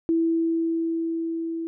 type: tone with level ramp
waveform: sine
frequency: 329.6 Hz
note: E4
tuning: in tune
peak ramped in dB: -18 to -27 dBFS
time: 0.09-1.67 s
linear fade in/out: 0 ms
effects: none